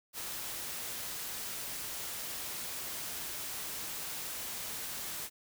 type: noise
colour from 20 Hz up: white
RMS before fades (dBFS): -40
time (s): 0.13-5.3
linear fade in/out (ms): 50
effects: none